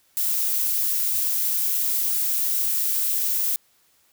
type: noise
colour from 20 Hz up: violet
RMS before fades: -23 dBFS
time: 0.17-3.56 s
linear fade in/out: 0 ms
effects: white hiss -62 dBFS RMS until 4.12 s